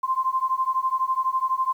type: beating tone pair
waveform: sine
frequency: 1040 / 1052 Hz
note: C6 / C6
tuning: -11 / +9 cents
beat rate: 12 Hz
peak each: -24 dBFS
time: 0.03-1.73 s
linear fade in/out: 10 ms
effects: 9-bit